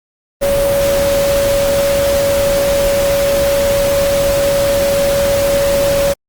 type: tone in noise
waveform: sine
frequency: 561 Hz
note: C#5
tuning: 21 cents sharp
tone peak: -11 dBFS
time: 0.41-6.14 s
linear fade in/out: 20 ms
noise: pink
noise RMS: -20 dBFS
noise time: 0.41-6.14 s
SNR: +6 dB
effects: Opus 32 kbps